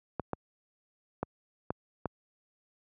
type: clicks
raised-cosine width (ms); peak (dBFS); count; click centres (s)
1; -17; 5; 0.197 / 0.333 / 1.23 / 1.705 / 2.057
effects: high-pass 80 Hz 12 dB/octave